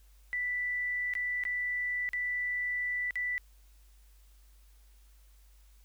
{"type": "tone with dropouts", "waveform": "sine", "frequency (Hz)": 1975.5, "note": "B6", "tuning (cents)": 0, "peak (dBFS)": -30, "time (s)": [0.33, 3.38], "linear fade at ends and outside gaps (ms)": 0, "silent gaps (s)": [[1.137, 1.152], [1.437, 1.452], [2.09, 2.133], [3.108, 3.156]], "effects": ["added 50 Hz sine -56 dBFS peak until 5.84 s", "white hiss -68 dBFS RMS until 5.84 s"]}